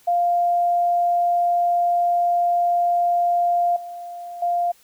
sine tone with level steps, 698.5 Hz, F5, in tune, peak -16 / -31 / -18 dBFS, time 0.07-4.72 s, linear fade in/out 10 ms, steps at 3.76 / 4.42 s, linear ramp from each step 5 ms, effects white hiss -55 dBFS RMS until 4.83 s

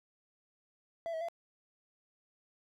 triangle tone with pitch steps, 668 / 644 / 678 Hz, E5 / E5 / E5, +23 / -41 / +49 cents, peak -33 dBFS, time 1.06-1.285 s, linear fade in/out 0 ms, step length 75 ms, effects none

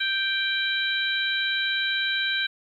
harmonic tone, 784 Hz, G5, in tune, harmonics 2 / 3 / 4 / 5, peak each -26 / -31 / -31 / -28 dBFS, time 0-2.47 s, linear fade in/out 10 ms, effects 10-bit

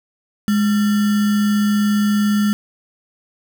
sine tone with sample-and-hold, 207.7 Hz, G#3, in tune, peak -13 dBFS, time 0.48-2.53 s, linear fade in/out 0 ms, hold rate 1575 Hz, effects none

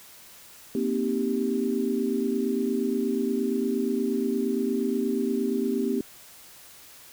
sine chord, C minor seventh, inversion third, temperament equal, 233.1 / 261.6 / 311.1 / 392 Hz, Bb3 / C4 / Eb4 / G4, 0 / 0 / 0 / 0 cents, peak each -28 / -28 / -34 / -28 dBFS, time 0.75-6.01 s, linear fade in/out 2 ms, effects white hiss -49 dBFS RMS until 7.12 s

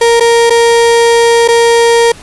35% pulse tone with dropouts, 466.2 Hz, A#4, in tune, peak -3 dBFS, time 0.01-2.12 s, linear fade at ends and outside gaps 5 ms, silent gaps 0.199-0.206 / 0.498-0.504 / 1.478-1.485 s, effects pink hiss -34 dBFS RMS until 2.22 s + resampled to 24000 Hz

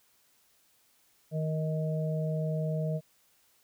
harmonic tone, 156.8 Hz, D#3, 14 cents sharp, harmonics 1 / 3 / 4, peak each -29 / -39 / -36 dBFS, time 1.31-3.01 s, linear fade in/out 50 ms, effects white hiss -67 dBFS RMS until 3.63 s

